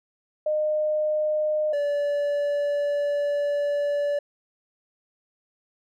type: tone pair in turn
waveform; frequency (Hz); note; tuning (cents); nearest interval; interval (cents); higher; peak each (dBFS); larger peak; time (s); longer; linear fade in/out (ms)
sine / triangle; 611 / 577.8; D#5 / D5; -32 / -28; minor second; 96; first; -21 / -20; second; 0.46-1.73 / 1.73-4.19; second; 5
effects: none